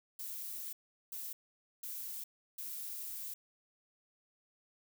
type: noise bursts at uneven times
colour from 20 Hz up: violet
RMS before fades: -43 dBFS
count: 4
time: 0.19-0.73 / 1.12-1.33 / 1.83-2.24 / 2.58-3.34 s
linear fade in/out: 5 ms
effects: none